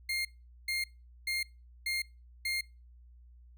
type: tone bursts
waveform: 30% pulse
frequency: 2123 Hz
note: C7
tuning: 25 cents sharp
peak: -28 dBFS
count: 5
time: 0.09-2.61 s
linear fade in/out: 5 ms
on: 160 ms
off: 430 ms
effects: noise-tail reverb RT60 0.3 s tail -25 dB re dry + added 60 Hz sine -53 dBFS peak until 3.57 s